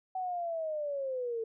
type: linear sweep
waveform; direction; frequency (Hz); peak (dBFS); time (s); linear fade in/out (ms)
sine; down; 756 to 443.7; -32; 0.15-1.44; 5
effects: none